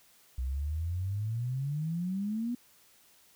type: exponential sweep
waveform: sine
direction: up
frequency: 61.74 to 246.9 Hz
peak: -30 dBFS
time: 0.38-2.55 s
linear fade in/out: 5 ms
effects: white hiss -62 dBFS RMS until 3.35 s